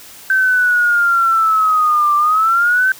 sine linear two-way sweep, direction down then up, 1550 to 1174.7 to 1550 Hz, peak -10 dBFS, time 0.3-2.92 s, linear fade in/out 2 ms, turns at 2.16 s, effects white hiss -38 dBFS RMS until 2.99 s

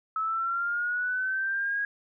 sine linear sweep, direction up, 1292 to 1650 Hz, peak -26 dBFS, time 0.16-1.85 s, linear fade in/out 2 ms, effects none

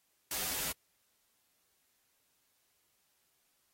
white noise with comb filter, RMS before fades -36 dBFS, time 0.31-0.72 s, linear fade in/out 2 ms, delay 8.7 ms, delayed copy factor -0.95, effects white hiss -75 dBFS RMS until 3.73 s + AAC 48 kbps

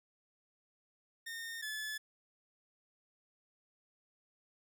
sawtooth tone pair in turn, 1831 / 1724.8 Hz, A#6 / A6, -32 / -35 cents, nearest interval minor second, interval 103 cents, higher first, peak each -38 / -35 dBFS, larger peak second, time 1.26-1.62 / 1.62-1.98 s, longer neither, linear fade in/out 10 ms, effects none

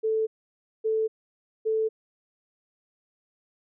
sine tone bursts, 440 Hz, A4, in tune, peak -22 dBFS, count 3, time 0.03-1.89 s, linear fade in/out 20 ms, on 240 ms, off 570 ms, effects none

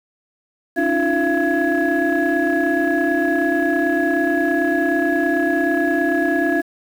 sine tone cluster, 281.2 / 310.5 / 347.8 / 680 / 1676 Hz, C#4 / D#4 / F4 / F5 / G#6, +25 / -3 / -7 / -46 / +15 cents, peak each -21 dBFS, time 0.76-6.62 s, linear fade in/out 20 ms, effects tanh soft clip ceiling -9 dBFS + 7-bit

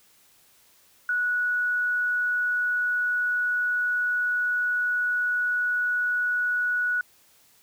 sine tone, 1468 Hz, F#6, 14 cents flat, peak -22 dBFS, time 1.09-7.01 s, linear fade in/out 2 ms, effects white hiss -59 dBFS RMS until 7.62 s

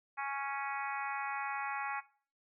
harmonic tone, 277.2 Hz, C#4, in tune, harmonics 3 / 4 / 5 / 6 / 7 / 8 / 9, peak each -39 / -41 / -43 / -45 / -46 / -47 / -48 dBFS, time 0.17-2.01 s, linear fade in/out 20 ms, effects noise-tail reverb RT60 0.4 s tail -17 dB re dry

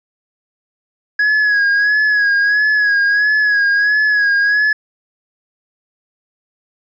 triangle tone with vibrato, 1669 Hz, G#6, 8 cents sharp, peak -9 dBFS, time 1.19-4.73 s, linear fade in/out 5 ms, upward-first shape sine, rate 1.5 Hz, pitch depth 47 cents each way, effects resampled to 16000 Hz

